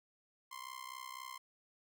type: tone with amplitude modulation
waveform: sawtooth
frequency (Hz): 1046.5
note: C6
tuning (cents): 0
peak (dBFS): -38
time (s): 0.51-1.38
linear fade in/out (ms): 10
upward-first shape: sine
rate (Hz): 63.9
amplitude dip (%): 90
effects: none